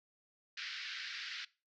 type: band-pass noise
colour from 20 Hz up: pink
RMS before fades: -44 dBFS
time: 0.57-1.45 s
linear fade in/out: 5 ms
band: 1500 to 5200 Hz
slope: 48 dB/octave
effects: noise-tail reverb RT60 0.3 s tail -20 dB re dry